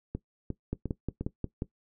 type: two click trains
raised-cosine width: 3 ms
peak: -20 / -18 dBFS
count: 4 / 6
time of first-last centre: 0.15-1.21 / 0.73-1.621 s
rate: 2.83 / 5.61 Hz
effects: noise-tail reverb RT60 0.1 s tail -17 dB re dry